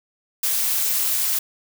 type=noise with amplitude modulation; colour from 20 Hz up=blue; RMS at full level=-19 dBFS; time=0.43-1.39 s; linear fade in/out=5 ms; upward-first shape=sine; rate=279 Hz; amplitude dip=55%; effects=none